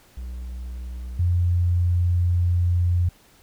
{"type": "tone pair in turn", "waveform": ["triangle", "sine"], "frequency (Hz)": [61.74, 87.9], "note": ["B1", "F2"], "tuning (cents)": [0, 12], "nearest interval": "tritone", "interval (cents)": 612, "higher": "second", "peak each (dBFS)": [-28, -17], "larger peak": "second", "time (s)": [[0.17, 1.19], [1.19, 3.09]], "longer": "second", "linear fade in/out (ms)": 5, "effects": ["pink hiss -55 dBFS RMS until 3.42 s"]}